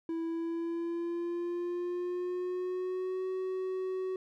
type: tone with pitch glide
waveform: triangle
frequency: 329.6 to 374.3 Hz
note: E4 to F#4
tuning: 0 to +20 cents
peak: -30 dBFS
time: 0.09-4.16 s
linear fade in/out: 2 ms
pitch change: +220 cents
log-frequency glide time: 0.23-3.26 s
effects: none